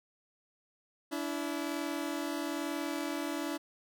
sawtooth tone pair together, 288.5 / 329.6 Hz, D4 / E4, -31 / 0 cents, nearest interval major second, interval 231 cents, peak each -32 / -33 dBFS, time 1.11-3.58 s, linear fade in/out 20 ms, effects none

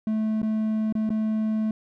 triangle tone with dropouts, 217.6 Hz, A3, 19 cents flat, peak -20 dBFS, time 0.07-1.71 s, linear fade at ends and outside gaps 2 ms, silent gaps 0.418-0.429 / 0.925-0.952 / 1.093-1.103 s, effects none

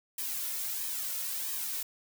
blue noise with flanger, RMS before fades -35 dBFS, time 0.18-1.83 s, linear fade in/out 5 ms, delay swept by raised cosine 1.4 to 2.6 ms, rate 1.5 Hz, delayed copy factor -0.75, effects none

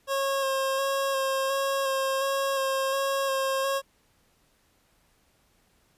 25% pulse tone with vibrato, 541 Hz, C#5, 42 cents flat, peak -21 dBFS, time 0.07-3.82 s, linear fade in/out 50 ms, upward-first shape square, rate 1.4 Hz, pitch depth 16 cents each way, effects pink hiss -66 dBFS RMS until 5.97 s + resampled to 32000 Hz

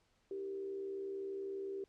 sine tone with frequency modulation, 390.6 Hz, G4, 6 cents flat, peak -39 dBFS, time 0.31-1.84 s, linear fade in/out 2 ms, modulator 71.5 Hz, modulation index 0.42, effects pink hiss -75 dBFS RMS until 1.88 s + low-pass 7000 Hz 12 dB/octave

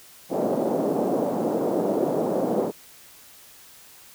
white band-pass noise, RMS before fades -24 dBFS, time 0.29-2.72 s, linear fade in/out 50 ms, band 190 to 620 Hz, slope 24 dB/octave, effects white hiss -49 dBFS RMS until 4.14 s

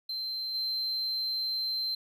triangle tone with level steps, 4114 Hz, C8, 30 cents flat, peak -31 / -28 dBFS, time 0.09-1.95 s, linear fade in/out 5 ms, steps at 0.54 s, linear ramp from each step 10 ms, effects none

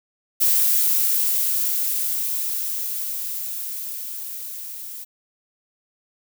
violet noise with level ramp, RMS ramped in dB -17 to -35 dBFS, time 0.4-5.05 s, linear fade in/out 20 ms, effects none

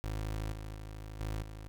25% pulse tone with level steps, 53 Hz, G#1, 36 cents sharp, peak -31 / -37 / -39 / -31 / -40 dBFS, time 0.04-1.68 s, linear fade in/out 0 ms, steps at 0.52 / 0.75 / 1.2 / 1.42 s, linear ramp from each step 2 ms, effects none

